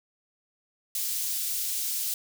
white high-pass noise, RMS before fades -30 dBFS, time 0.95-2.14 s, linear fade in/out 2 ms, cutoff 4300 Hz, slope 12 dB/octave, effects none

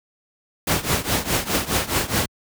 pink noise with tremolo, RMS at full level -18 dBFS, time 0.67-2.26 s, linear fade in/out 5 ms, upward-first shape triangle, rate 4.8 Hz, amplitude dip 90%, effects high-pass 60 Hz 12 dB/octave

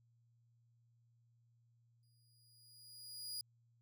sawtooth tone with exponential growth, 4891 Hz, D#8, 31 cents flat, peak -38 dBFS, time 2.03-3.41 s, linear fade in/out 1 ms, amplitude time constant 300 ms, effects added 117 Hz sine -70 dBFS peak until 3.81 s

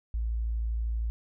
sine tone, 56.4 Hz, A1, 44 cents sharp, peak -27 dBFS, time 0.14-1.1 s, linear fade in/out 0 ms, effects none

